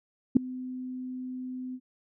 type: tone with ADSR envelope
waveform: sine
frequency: 254.8 Hz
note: C4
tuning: 46 cents flat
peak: -11 dBFS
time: 0.35-1.8 s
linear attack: 17 ms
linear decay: 3 ms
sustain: -23 dB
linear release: 58 ms
effects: none